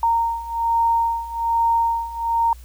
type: beating tone pair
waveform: sine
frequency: 923 / 924.2 Hz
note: A#5 / A#5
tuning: -17 / -15 cents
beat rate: 1.2 Hz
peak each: -22 / -19 dBFS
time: 0.03-2.53 s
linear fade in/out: 2 ms
effects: added 60 Hz sine -38 dBFS peak until 2.64 s + white hiss -52 dBFS RMS until 2.64 s